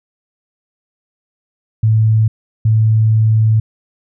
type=tone bursts at uneven times; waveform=sine; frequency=110 Hz; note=A2; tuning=in tune; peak=-8 dBFS; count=2; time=1.83-2.28 / 2.65-3.6 s; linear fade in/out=5 ms; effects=none